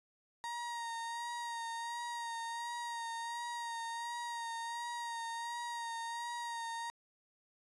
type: tone with vibrato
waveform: 35% pulse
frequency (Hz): 936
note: A#5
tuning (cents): +7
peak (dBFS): -37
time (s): 0.44-6.9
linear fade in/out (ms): 0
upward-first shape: sine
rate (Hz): 1.4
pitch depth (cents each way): 30
effects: resampled to 24000 Hz